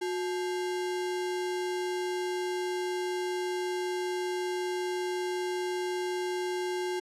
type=tone with sample-and-hold; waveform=sine; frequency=362.4 Hz; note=F#4; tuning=36 cents flat; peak=-29 dBFS; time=0.01-7 s; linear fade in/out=10 ms; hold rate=1225 Hz; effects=low-pass 9000 Hz 12 dB/octave